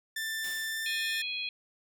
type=tone with pitch glide; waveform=sawtooth; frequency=1776 to 1791.5 Hz; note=A6 to A6; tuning=+16 to +31 cents; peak=-29 dBFS; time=0.16-1.22 s; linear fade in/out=5 ms; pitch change=+15 cents; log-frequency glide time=0.7-0.94 s
type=noise with exponential decay; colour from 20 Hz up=white; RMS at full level=-42 dBFS; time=0.44-1.09 s; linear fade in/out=2 ms; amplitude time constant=140 ms
type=harmonic tone; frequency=830.6 Hz; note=G#5; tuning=in tune; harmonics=3 / 4 / 5; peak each=-35 / -37 / -39 dBFS; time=0.86-1.49 s; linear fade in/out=2 ms
effects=none